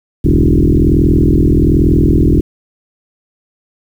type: tone with frequency modulation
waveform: sine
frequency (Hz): 115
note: A#2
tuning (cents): -23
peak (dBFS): -6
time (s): 0.24-2.41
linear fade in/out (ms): 10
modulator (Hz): 41.2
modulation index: 5.9
effects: 7-bit